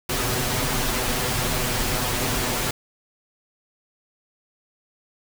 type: noise with comb filter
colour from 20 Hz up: pink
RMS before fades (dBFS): -24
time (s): 0.09-2.71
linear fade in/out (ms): 5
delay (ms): 8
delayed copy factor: +0.65
effects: none